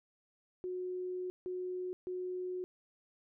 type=tone bursts at uneven times; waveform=sine; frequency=365 Hz; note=F#4; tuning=24 cents flat; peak=-36 dBFS; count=3; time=0.64-1.3 / 1.46-1.93 / 2.07-2.64 s; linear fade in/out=0 ms; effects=none